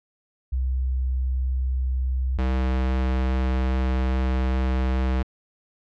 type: tone pair in turn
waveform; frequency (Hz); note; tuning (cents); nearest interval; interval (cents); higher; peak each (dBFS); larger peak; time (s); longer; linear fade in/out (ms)
sine / square; 64.2 / 64.46; C2 / C2; -32 / -25; unison; 7; second; -21; neither; 0.52-2.38 / 2.38-5.23; second; 10
effects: low-pass 3000 Hz 12 dB/octave